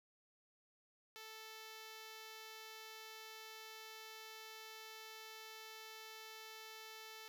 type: tone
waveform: 5% pulse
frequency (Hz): 440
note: A4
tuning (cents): 0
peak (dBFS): -40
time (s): 1.16-7.28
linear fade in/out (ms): 0
effects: none